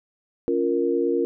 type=chord; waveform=sine; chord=Bb minor; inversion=first; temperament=just; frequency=279.7 / 349.6 / 466.2 Hz; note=Db4 / F4 / Bb4; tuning=+16 / +2 / 0 cents; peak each=-26 / -23 / -23 dBFS; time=0.48-1.25 s; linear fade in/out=0 ms; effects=none